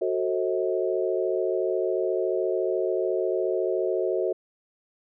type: chord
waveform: sine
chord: F# diminished seventh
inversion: none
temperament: just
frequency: 370 / 444 / 532.8 / 639.4 Hz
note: F#4 / A4 / C5 / Eb5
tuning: 0 / +16 / +31 / +47 cents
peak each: -26 / -29 / -30 / -30 dBFS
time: 0.01-4.33 s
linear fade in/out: 10 ms
effects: none